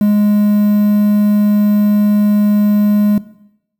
triangle tone with quantisation, 207.7 Hz, G#3, in tune, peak -6 dBFS, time 0.01-3.18 s, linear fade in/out 2 ms, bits 6, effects noise-tail reverb RT60 0.8 s tail -17 dB re dry

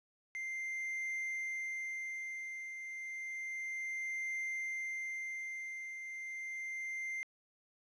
triangle tone with tremolo, 2092 Hz, C7, 1 cent flat, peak -34 dBFS, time 0.35-7.23 s, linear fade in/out 0 ms, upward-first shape triangle, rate 0.31 Hz, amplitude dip 55%, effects resampled to 22050 Hz + 12-bit

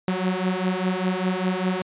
sawtooth beating tone pair, 182.5 / 187.5 Hz, F#3 / F#3, -24 / +23 cents, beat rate 5 Hz, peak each -21 dBFS, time 0.08-1.82 s, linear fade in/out 2 ms, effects resampled to 8000 Hz

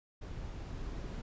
brown noise with level ramp, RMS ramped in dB -43 to -40 dBFS, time 0.21-1.22 s, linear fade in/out 10 ms, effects resampled to 16000 Hz

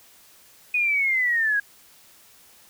sine linear sweep, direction down, 2489 to 1622 Hz, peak -19 dBFS, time 0.74-1.6 s, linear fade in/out 5 ms, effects white hiss -53 dBFS RMS until 2.69 s

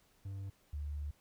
triangle / sine tone pair in turn, 97.8 / 73.12 Hz, G2 / D2, -4 / -7 cents, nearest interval perfect fourth, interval 503 cents, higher first, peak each -38 / -37 dBFS, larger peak second, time 0.25-0.5 / 0.73-1.11 s, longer second, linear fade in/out 5 ms, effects pink hiss -70 dBFS RMS until 1.2 s

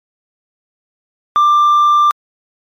triangle tone with hard clipping, 1185 Hz, D6, 15 cents sharp, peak -6 dBFS, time 1.36-2.11 s, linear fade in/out 0 ms, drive 1 dB, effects MP3 64 kbps

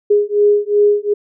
sine beating tone pair, 411.8 / 414.5 Hz, G#4 / G#4, -15 / -3 cents, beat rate 2.7 Hz, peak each -13 dBFS, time 0.1-1.14 s, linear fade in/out 10 ms, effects none

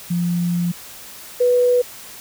sine tone pair in turn, 174 / 492.1 Hz, F3 / B4, -6 / -6 cents, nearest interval octave + tritone, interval 1800 cents, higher second, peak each -17 / -12 dBFS, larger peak second, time 0.1-0.72 / 1.4-1.82 s, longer first, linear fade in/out 10 ms, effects white hiss -38 dBFS RMS until 2.2 s

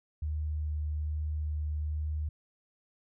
sine tone with vibrato, 76 Hz, D#2, 40 cents flat, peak -30 dBFS, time 0.22-2.29 s, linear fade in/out 5 ms, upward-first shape sine, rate 1.2 Hz, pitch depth 9 cents each way, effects none

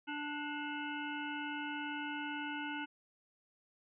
harmonic tone with a mistuned harmonic, 293.7 Hz, D4, in tune, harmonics 1 / 3 / 5 / 7 / 9 / 10, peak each -42 / -44 / -43 / -50 / -48 / -50 dBFS, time 0.07-2.86 s, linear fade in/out 20 ms, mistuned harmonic 7, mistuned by +61 cents, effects none

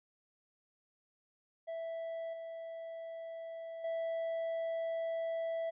triangle tone with level steps, 659.3 Hz, E5, in tune, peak -36 / -40 / -32 dBFS, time 1.67-5.71 s, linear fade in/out 20 ms, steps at 2.33 / 3.84 s, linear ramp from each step 5 ms, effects resampled to 8000 Hz

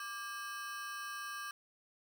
40% pulse ring-modulated tone, 1396.9 Hz, F6, in tune, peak -37 dBFS, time 0-1.51 s, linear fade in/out 2 ms, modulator 220 Hz, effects 12-bit

